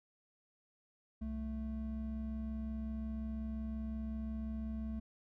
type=tone pair together; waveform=triangle; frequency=64.8 / 220 Hz; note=C2 / A3; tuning=-16 / 0 cents; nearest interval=octave + major sixth; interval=2116 cents; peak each=-39 / -38 dBFS; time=1.21-5 s; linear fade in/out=10 ms; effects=none